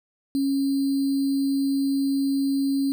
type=tone with sample-and-hold; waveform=sine; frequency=274.8 Hz; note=C#4; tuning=15 cents flat; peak=-20 dBFS; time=0.35-2.92 s; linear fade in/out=0 ms; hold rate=4410 Hz; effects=none